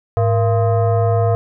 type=tone with frequency modulation; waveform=sine; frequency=106 Hz; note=G#2; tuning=36 cents sharp; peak=-12 dBFS; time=0.17-1.35 s; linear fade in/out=0 ms; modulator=576 Hz; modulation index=0.99; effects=none